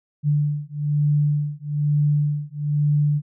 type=beating tone pair; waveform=sine; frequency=146.83 / 147.93 Hz; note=D3 / D3; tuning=0 / +13 cents; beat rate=1.1 Hz; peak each=-21 dBFS; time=0.23-3.22 s; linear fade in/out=50 ms; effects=none